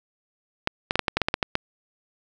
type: clicks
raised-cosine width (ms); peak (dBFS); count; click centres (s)
0.3; -5; 11; 0.674 / 0.909 / 0.956 / 0.993 / 1.082 / 1.17 / 1.217 / 1.285 / 1.341 / 1.428 / 1.554
effects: none